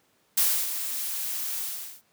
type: noise with ADSR envelope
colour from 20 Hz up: blue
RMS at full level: -21 dBFS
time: 0.37-2.02 s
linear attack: 8 ms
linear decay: 300 ms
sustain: -10 dB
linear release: 410 ms
effects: pink hiss -66 dBFS RMS until 2.12 s + high-pass 150 Hz 12 dB/octave